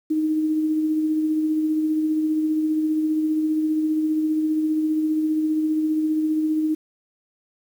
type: tone with tremolo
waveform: sine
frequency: 311.1 Hz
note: D#4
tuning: in tune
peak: -17 dBFS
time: 0.1-6.75 s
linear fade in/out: 10 ms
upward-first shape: triangle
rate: 15 Hz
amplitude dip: 35%
effects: 8-bit